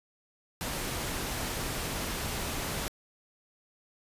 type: noise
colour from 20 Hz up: pink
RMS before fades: -34 dBFS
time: 0.61-2.88 s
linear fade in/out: 0 ms
effects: resampled to 32000 Hz